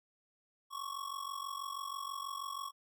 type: ring-modulated tone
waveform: square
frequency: 1108.7 Hz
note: C#6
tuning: in tune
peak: -37 dBFS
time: 0.7-2.72 s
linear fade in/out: 50 ms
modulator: 23.1 Hz
effects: none